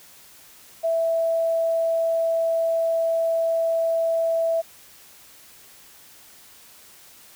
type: tone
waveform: sine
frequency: 659.3 Hz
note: E5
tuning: in tune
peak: -19 dBFS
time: 0.83-4.62 s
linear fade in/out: 20 ms
effects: white hiss -49 dBFS RMS until 7.35 s